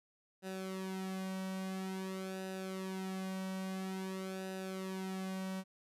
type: tone with flanger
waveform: sawtooth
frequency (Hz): 189.3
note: F#3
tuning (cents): +40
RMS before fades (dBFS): -41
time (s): 0.42-5.64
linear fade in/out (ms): 50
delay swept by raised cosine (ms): 0.91 to 2.41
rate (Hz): 0.49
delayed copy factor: -0.7
effects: resampled to 32000 Hz